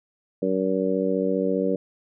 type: harmonic tone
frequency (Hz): 94.9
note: F#2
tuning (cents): +44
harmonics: 2 / 3 / 4 / 5 / 6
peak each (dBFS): -27 / -27 / -29 / -25 / -29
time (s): 0.42-1.76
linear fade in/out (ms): 5
effects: none